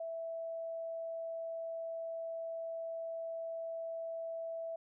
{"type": "tone", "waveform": "sine", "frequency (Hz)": 659, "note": "E5", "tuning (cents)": -1, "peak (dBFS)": -38, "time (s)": [0, 4.76], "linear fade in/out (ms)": 5, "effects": []}